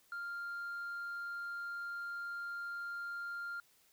sine tone, 1397 Hz, F6, in tune, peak -37 dBFS, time 0.12-3.6 s, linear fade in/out 2 ms, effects tanh soft clip ceiling -38 dBFS + white hiss -69 dBFS RMS until 3.92 s

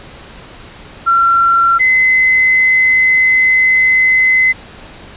sine tone pair in turn, 1363 / 2042 Hz, F6 / C7, -43 / -43 cents, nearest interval perfect fifth, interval 700 cents, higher second, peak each -7 dBFS, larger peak neither, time 1.06-1.79 / 1.79-4.53 s, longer second, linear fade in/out 20 ms, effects pink hiss -35 dBFS RMS until 5.16 s + resampled to 8000 Hz

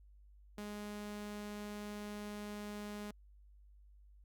sawtooth tone, 207.7 Hz, G#3, in tune, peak -39 dBFS, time 0.58-3.11 s, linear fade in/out 2 ms, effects added 50 Hz sine -58 dBFS peak until 4.24 s + Opus 48 kbps

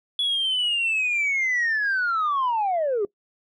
sine linear sweep, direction down, 3408 to 382.3 Hz, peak -19 dBFS, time 0.19-3.05 s, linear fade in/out 2 ms, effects noise-tail reverb RT60 0.1 s tail -21 dB re dry + tanh soft clip ceiling -18 dBFS

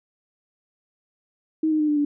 sine tone with pitch steps, 315.4 / 309.1 / 302.9 / 296.8 / 290.9 Hz, D#4 / D#4 / D#4 / D4 / D4, +24 / -11 / -46 / +18 / -16 cents, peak -18 dBFS, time 1.63-2.05 s, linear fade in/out 5 ms, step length 84 ms, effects none

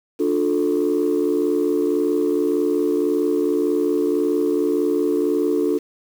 sine chord, D minor, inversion none, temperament equal with one note detuned, 293.7 / 355.5 / 440 Hz, D4 / F4 / A4, 0 / +31 / 0 cents, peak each -20 dBFS, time 0.19-5.79 s, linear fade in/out 20 ms, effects tanh soft clip ceiling -11 dBFS + 7-bit

